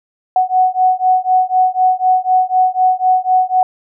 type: beating tone pair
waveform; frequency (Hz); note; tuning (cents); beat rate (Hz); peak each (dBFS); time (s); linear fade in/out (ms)
sine; 740 / 744; F#5 / F#5; 0 / +9; 4; -13; 0.36-3.63; 2
effects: none